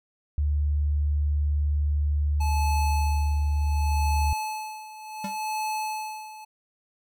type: tone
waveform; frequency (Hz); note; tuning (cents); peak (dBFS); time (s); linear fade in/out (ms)
sine; 73.42; D2; 0; -21; 0.38-4.33; 0
type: tone with tremolo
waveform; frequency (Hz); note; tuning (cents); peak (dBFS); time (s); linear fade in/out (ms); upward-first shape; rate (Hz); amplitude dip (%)
square; 863; A5; -34; -27; 2.4-6.45; 10; sine; 0.69; 80
type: tone with exponential decay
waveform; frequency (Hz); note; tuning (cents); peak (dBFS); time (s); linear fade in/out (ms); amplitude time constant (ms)
square; 197.9; G3; +17; -28; 5.24-5.39; 5; 31
effects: none